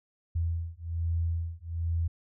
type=beating tone pair; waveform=sine; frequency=83 / 84.2 Hz; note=E2 / E2; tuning=+12 / +37 cents; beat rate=1.2 Hz; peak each=-31 dBFS; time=0.35-2.08 s; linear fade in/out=10 ms; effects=none